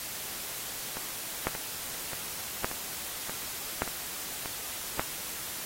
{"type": "two click trains", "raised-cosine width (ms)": 0.5, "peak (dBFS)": [-21, -12], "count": [7, 4], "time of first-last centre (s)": [[0.97, 4.458], [1.47, 4.995]], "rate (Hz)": [1.72, 0.851], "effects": ["white hiss -38 dBFS RMS until 5.65 s", "AAC 48 kbps"]}